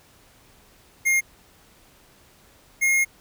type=tone pair in turn; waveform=square; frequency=2131 / 2145 Hz; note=C7 / C7; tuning=+31 / +42 cents; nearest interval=unison; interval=11 cents; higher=second; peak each=-18 dBFS; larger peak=neither; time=1.05-1.21 / 2.81-3.05 s; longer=second; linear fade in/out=20 ms; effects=pink hiss -55 dBFS RMS until 3.2 s